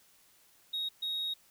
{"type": "tone bursts at uneven times", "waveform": "sine", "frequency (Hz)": 3766, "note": "A#7", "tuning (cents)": 17, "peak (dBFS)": -30, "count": 2, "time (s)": [[0.73, 0.89], [1.02, 1.34]], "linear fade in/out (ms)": 10, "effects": ["tanh soft clip ceiling -30 dBFS", "white hiss -64 dBFS RMS until 1.5 s"]}